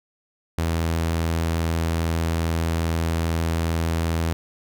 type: tone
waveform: sawtooth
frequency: 82.41 Hz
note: E2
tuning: in tune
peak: -17 dBFS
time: 0.58-4.33 s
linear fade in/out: 0 ms
effects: none